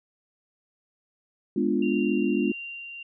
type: chord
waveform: sine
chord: G# diminished seventh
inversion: none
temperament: equal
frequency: 207.7 / 246.9 / 293.7 / 349.2 Hz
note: G#3 / B3 / D4 / F4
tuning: 0 / 0 / 0 / 0 cents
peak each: -27 dBFS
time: 1.56-2.52 s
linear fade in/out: 5 ms
type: tone with tremolo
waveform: sine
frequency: 2771 Hz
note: F7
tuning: 14 cents flat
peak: -34 dBFS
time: 1.82-3.03 s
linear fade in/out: 5 ms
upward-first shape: sine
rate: 1.6 Hz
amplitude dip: 30%
effects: none